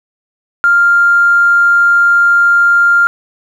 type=tone with tanh clipping; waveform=triangle; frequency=1396.9 Hz; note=F6; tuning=in tune; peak=-5 dBFS; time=0.64-3.07 s; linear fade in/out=0 ms; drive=2 dB; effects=none